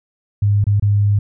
sine tone with dropouts, 102.3 Hz, G#2, 26 cents flat, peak -11 dBFS, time 0.42-1.19 s, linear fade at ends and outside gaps 5 ms, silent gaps 0.642-0.667 / 0.798-0.823 s, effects none

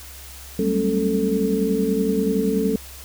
sine tone cluster, 189.5 / 200.1 / 223.3 / 273.2 / 440.7 Hz, F#3 / G3 / A3 / C#4 / A4, +42 / +36 / +26 / -25 / +3 cents, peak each -25 / -25 / -26 / -25 / -22 dBFS, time 0.59-2.76 s, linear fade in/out 2 ms, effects added 67 Hz sine -41 dBFS peak until 3.04 s + white hiss -41 dBFS RMS until 3.04 s

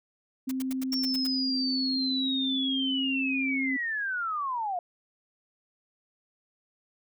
sine tone with pitch glide, 261.6 to 266.9 Hz, C4 to C4, 0 to +35 cents, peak -28 dBFS, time 0.47-3.77 s, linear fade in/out 10 ms, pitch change +35 cents, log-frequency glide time 1.61-2.96 s
white noise bursts, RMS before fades -39 dBFS, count 8, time 0.49-1.27 s, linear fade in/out 5 ms, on 24 ms, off 84 ms
sine linear sweep, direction down, 5510 to 684 Hz, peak -28 dBFS, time 0.92-4.79 s, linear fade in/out 2 ms
effects none

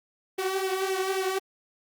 sawtooth tone with flanger, 380.9 Hz, G4, 50 cents flat, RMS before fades -28 dBFS, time 0.38-1.39 s, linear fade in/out 10 ms, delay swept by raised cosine 0.34 to 3.64 ms, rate 3.7 Hz, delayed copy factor +0.65, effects Opus 24 kbps

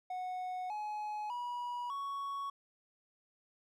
triangle tone with pitch steps, 735 / 844.3 / 969.8 / 1114.1 Hz, F#5 / G#5 / B5 / C#6, -12 / +28 / -32 / +8 cents, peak -35 dBFS, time 0.1-2.5 s, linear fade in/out 5 ms, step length 600 ms, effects none

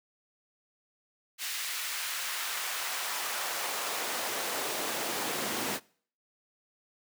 pink noise with high-pass filter sweep, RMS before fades -34 dBFS, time 1.38-5.8 s, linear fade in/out 50 ms, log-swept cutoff 2200 to 240 Hz, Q 0.92, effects noise-tail reverb RT60 0.5 s tail -23 dB re dry

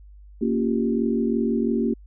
sine chord, G half-diminished seventh, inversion first, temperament equal with one note detuned, 231.2 / 277.2 / 349.2 / 392 Hz, Bb3 / Db4 / F4 / G4, -14 / 0 / 0 / 0 cents, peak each -22 / -27 / -28 / -27 dBFS, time 0.41-1.94 s, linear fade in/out 10 ms, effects added 50 Hz sine -43 dBFS peak until 2.06 s

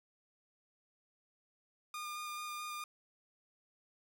sawtooth tone with vibrato, 1212 Hz, D#6, 46 cents flat, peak -37 dBFS, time 1.94-2.84 s, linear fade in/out 2 ms, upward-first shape square, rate 4.6 Hz, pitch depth 9 cents each way, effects none

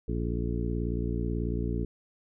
harmonic tone with a mistuned harmonic, 58.27 Hz, A#1, in tune, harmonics 1 / 2 / 3 / 4 / 5 / 6 / 7, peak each -31 / -34 / -36 / -37 / -38 / -39 / -39 dBFS, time 0.08-1.85 s, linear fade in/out 5 ms, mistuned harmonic 7, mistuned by +85 cents, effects none

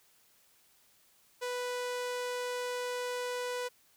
sawtooth tone with low-pass filter, 493.9 Hz, B4, in tune, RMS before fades -36 dBFS, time 1.41-3.69 s, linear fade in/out 20 ms, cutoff 11000 Hz, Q 0.75, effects white hiss -66 dBFS RMS until 3.96 s

